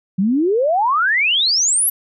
sine exponential sweep, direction up, 179.3 to 11990 Hz, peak -13 dBFS, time 0.18-1.9 s, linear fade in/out 10 ms, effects none

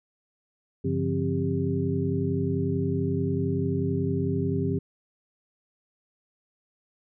sine tone cluster, 98 / 142.6 / 173.8 / 263.5 / 397.5 Hz, G2 / C#3 / F3 / C4 / G4, 0 / +49 / -8 / +12 / +24 cents, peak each -30 dBFS, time 0.84-4.79 s, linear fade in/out 10 ms, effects none

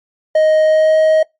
triangle tone with pitch glide, 624 to 629.4 Hz, D#5 to D#5, +5 to +20 cents, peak -6 dBFS, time 0.35-1.23 s, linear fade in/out 5 ms, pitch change +15 cents, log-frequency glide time 0.64-0.96 s, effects noise-tail reverb RT60 0.2 s tail -26 dB re dry + MP3 48 kbps

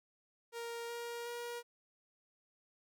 sawtooth tone with pitch steps, 467.3 / 471.9 / 476.6 Hz, A#4 / A#4 / A#4, +4 / +21 / +38 cents, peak -37 dBFS, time 0.52-1.63 s, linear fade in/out 50 ms, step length 370 ms, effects none

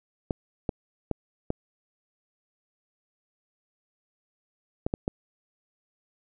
clicks, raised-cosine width 2 ms, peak -13 dBFS, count 7, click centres 0.308 / 0.692 / 1.113 / 1.504 / 4.865 / 4.939 / 5.079 s, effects none

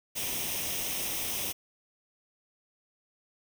white noise with comb filter, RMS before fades -33 dBFS, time 0.15-1.53 s, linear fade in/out 20 ms, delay 0.34 ms, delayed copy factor +0.6, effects none

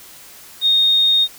sine tone, 3700 Hz, A#7, 14 cents flat, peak -11 dBFS, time 0.61-1.28 s, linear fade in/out 50 ms, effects white hiss -41 dBFS RMS until 1.38 s

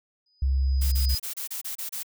sine tone with exponential growth, 4978 Hz, D#8, in tune, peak -27 dBFS, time 0.26-1.18 s, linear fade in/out 5 ms, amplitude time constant 200 ms
sine tone, 67 Hz, C2, 42 cents sharp, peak -20 dBFS, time 0.42-1.15 s, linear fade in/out 5 ms
blue noise bursts, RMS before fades -33 dBFS, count 9, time 0.81-2.032 s, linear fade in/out 10 ms, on 110 ms, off 29 ms
effects none

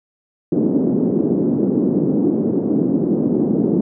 white band-pass noise, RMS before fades -17 dBFS, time 0.52-3.81 s, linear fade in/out 5 ms, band 180 to 340 Hz, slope 24 dB/octave, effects none

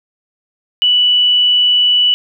sine tone, 2960 Hz, F#7, in tune, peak -8 dBFS, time 0.82-2.14 s, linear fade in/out 0 ms, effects none

